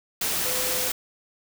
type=tone in noise; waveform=sine; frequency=506 Hz; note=B4; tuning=42 cents sharp; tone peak=-33 dBFS; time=0.45-0.88 s; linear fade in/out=5 ms; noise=white; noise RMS=-26 dBFS; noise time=0.21-0.92 s; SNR=-10 dB; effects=none